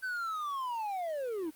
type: linear sweep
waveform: triangle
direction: down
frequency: 1547 to 293.7 Hz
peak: -31 dBFS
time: 0.02-1.51 s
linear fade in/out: 20 ms
effects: white hiss -59 dBFS RMS until 1.55 s + Opus 32 kbps